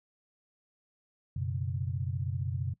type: chord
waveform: sine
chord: F# suspended fourth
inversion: none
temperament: equal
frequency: 92.5 / 123.47 / 138.59 Hz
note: F#2 / B2 / C#3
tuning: 0 / 0 / 0 cents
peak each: -34 / -35 / -36 dBFS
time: 1.36-2.74 s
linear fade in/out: 5 ms
effects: noise-tail reverb RT60 0.1 s tail -20 dB re dry